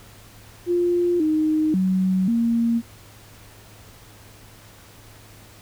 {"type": "tone with pitch steps", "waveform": "sine", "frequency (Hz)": [350.5, 310.4, 187.2, 232.1], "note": ["F4", "D#4", "F#3", "A#3"], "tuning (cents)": [6, -4, 20, -7], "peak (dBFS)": -17, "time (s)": [0.66, 2.82], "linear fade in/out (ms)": 50, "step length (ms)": 540, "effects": ["added 105 Hz sine -49 dBFS peak until 5.61 s", "pink hiss -48 dBFS RMS until 5.61 s"]}